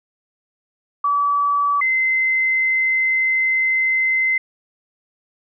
sine tone pair in turn, 1148 / 2063 Hz, D6 / C7, -40 / -25 cents, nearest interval minor seventh, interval 1015 cents, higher second, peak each -15 dBFS, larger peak neither, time 1.04-1.81 / 1.81-4.38 s, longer second, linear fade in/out 5 ms, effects none

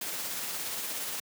white noise with tremolo, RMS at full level -34 dBFS, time 0.01-1.2 s, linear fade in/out 5 ms, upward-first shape triangle, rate 17 Hz, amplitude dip 30%, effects high-pass 150 Hz 12 dB/octave

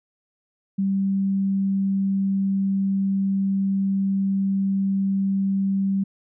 sine tone, 194.9 Hz, G3, 10 cents flat, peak -19 dBFS, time 0.78-6.04 s, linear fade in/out 10 ms, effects none

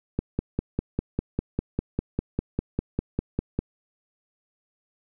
click train, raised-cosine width 3 ms, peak -11 dBFS, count 18, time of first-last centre 0.19-3.59 s, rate 5 Hz, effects none

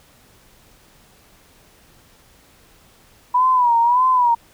sine tone with vibrato, 977 Hz, B5, 19 cents flat, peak -12 dBFS, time 3.34-4.35 s, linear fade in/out 10 ms, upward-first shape sine, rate 1.7 Hz, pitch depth 93 cents each way, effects pink hiss -52 dBFS RMS until 4.53 s

